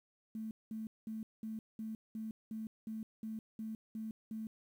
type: tone bursts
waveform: sine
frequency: 220 Hz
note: A3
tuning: in tune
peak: -39 dBFS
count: 12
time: 0.35-4.47 s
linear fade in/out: 2 ms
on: 160 ms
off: 200 ms
effects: 11-bit